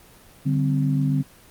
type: tone cluster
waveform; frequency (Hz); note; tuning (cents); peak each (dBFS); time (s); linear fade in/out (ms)
sine; 145.9 / 193.6 / 260.7; D3 / G3 / C4; -11 / -21 / -6; -20 / -29 / -24; 0.45-1.23; 20
effects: pink hiss -50 dBFS RMS until 1.5 s + Opus 24 kbps